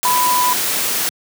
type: tone in noise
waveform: sine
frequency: 992 Hz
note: B5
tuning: 7 cents sharp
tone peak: -14 dBFS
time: 0.05-0.53 s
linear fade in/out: 0 ms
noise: white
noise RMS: -19 dBFS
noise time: 0.03-1.09 s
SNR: +2 dB
effects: high-pass 150 Hz 12 dB/octave